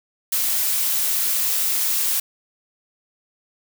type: noise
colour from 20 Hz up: blue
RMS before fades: -21 dBFS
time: 0.32-2.2 s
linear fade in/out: 5 ms
effects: none